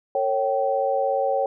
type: tone cluster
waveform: sine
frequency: 453 / 550 / 773 Hz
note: A#4 / C#5 / G5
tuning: -50 / -14 / -24 cents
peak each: -28 / -22 / -24 dBFS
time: 0.15-1.46 s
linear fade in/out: 2 ms
effects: none